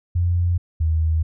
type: tone pair in turn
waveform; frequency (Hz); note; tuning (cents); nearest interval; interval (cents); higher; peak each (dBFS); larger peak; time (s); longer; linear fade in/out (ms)
sine; 87.5 / 79.86; F2 / D#2; +4 / +46; major second; 158; first; -16; neither; 0.15-0.58 / 0.8-1.23; neither; 10
effects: none